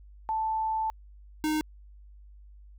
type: tone pair in turn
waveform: sine / square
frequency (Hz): 880 / 308.3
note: A5 / D#4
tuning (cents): 0 / -16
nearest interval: octave + tritone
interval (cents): 1816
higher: first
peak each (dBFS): -26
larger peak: neither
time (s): 0.29-0.9 / 1.44-1.61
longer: first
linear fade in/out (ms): 0
effects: added 50 Hz sine -48 dBFS peak until 2.78 s